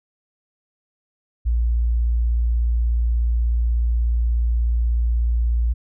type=tone; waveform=sine; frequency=58.27 Hz; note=A#1; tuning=in tune; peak=-16 dBFS; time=1.45-5.74 s; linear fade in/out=20 ms; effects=none